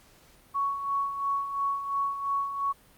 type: tone with tremolo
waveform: sine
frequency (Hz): 1114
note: C#6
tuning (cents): +8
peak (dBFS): -24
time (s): 0.54-2.73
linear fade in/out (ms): 20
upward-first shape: sine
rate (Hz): 2.9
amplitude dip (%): 60
effects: pink hiss -58 dBFS RMS until 2.97 s + Opus 48 kbps